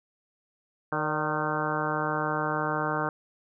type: harmonic tone with a mistuned harmonic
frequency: 153.6 Hz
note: D#3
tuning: 22 cents flat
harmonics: 1 / 2 / 3 / 4 / 5 / 6 / 7 / 8 / 9 / 10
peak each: -35 / -35 / -35 / -35 / -35 / -35 / -35 / -35 / -35 / -35 dBFS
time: 0.92-3.09 s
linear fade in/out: 2 ms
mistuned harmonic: 4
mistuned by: -47 cents
effects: none